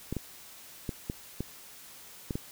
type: clicks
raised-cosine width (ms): 3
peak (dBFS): -19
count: 7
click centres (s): 0.126 / 0.167 / 0.892 / 1.099 / 1.406 / 2.308 / 2.355
effects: white hiss -50 dBFS RMS until 2.51 s